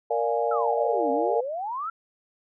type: chord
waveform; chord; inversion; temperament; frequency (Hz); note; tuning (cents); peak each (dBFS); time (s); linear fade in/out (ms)
sine; Bb dominant seventh; none; equal; 466.2 / 587.3 / 698.5 / 830.6; Bb4 / D5 / F5 / Ab5; 0 / 0 / 0 / 0; -26 / -28 / -28 / -29; 0.1-1.41; 10
type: exponential two-way sweep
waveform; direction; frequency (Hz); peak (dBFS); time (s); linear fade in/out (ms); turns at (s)
sine; down then up; 1385 to 261.6 to 1385; -28; 0.51-1.9; 5; 1.11
effects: none